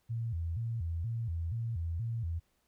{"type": "tone with vibrato", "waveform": "sine", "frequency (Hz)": 98, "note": "G2", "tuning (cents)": 0, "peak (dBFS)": -32, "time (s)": [0.09, 2.4], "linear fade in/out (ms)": 20, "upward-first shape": "square", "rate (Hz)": 2.1, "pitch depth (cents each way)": 280, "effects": ["pink hiss -75 dBFS RMS until 2.67 s"]}